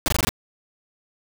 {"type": "noise bursts", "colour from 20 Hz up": "pink", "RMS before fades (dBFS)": -20, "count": 6, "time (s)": [0.06, 0.291], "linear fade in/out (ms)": 0, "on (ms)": 21, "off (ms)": 21, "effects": []}